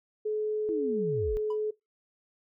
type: tone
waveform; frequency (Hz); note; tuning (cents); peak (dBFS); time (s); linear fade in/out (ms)
sine; 427.5; A4; -50; -27; 0.25-1.71; 10
type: linear sweep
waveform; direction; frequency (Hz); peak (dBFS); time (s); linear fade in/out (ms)
sine; down; 340.7 to 30.87; -31; 0.69-1.37; 0
type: tone with exponential decay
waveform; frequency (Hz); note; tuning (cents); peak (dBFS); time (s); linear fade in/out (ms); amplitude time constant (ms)
triangle; 987.8; B5; 0; -35; 1.5-1.62; 5; 24
effects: noise-tail reverb RT60 0.2 s tail -22 dB re dry